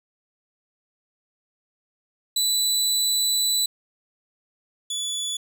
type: tone pair in turn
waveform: 25% pulse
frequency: 3973 / 3439 Hz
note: B7 / A7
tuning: +10 / -40 cents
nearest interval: major second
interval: 250 cents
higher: first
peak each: -16 / -22 dBFS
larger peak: first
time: 2.36-3.66 / 4.9-5.37 s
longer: first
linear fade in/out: 5 ms
effects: none